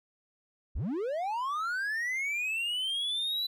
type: linear sweep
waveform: triangle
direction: up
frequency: 32.44 to 3997 Hz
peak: -28 dBFS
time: 0.75-3.47 s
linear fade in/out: 10 ms
effects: none